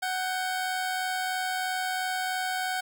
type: tone pair together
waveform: 25% pulse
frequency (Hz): 744 / 1571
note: F#5 / G6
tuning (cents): +9 / +3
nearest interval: octave + minor second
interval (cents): 1294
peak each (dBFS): -25 / -32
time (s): 0.02-2.81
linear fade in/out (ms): 10
effects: none